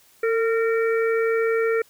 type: harmonic tone with a mistuned harmonic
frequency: 458.9 Hz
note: A#4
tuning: 27 cents flat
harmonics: 1 / 3 / 4 / 5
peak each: -19 / -29 / -31 / -33 dBFS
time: 0.23-1.82 s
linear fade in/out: 5 ms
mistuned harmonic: 1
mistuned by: -26 cents
effects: white hiss -56 dBFS RMS until 1.89 s